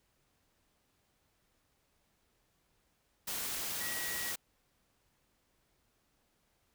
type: tone in noise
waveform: sine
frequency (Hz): 1917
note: A#6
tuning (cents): +48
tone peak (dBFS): -41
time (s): 3.8-4.32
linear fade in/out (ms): 10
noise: white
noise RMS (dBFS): -38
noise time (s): 3.27-4.36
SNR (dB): -6
effects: pink hiss -75 dBFS RMS until 6.74 s